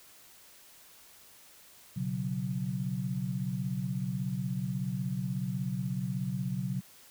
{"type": "chord", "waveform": "sine", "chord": "B suspended second", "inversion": "none", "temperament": "equal with one note detuned", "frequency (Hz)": [123.47, 139.88, 185], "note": ["B2", "C#3", "F#3"], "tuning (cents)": [0, 16, 0], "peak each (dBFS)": [-36, -35, -34], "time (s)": [1.96, 6.81], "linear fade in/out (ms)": 10, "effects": ["white hiss -56 dBFS RMS until 7.1 s"]}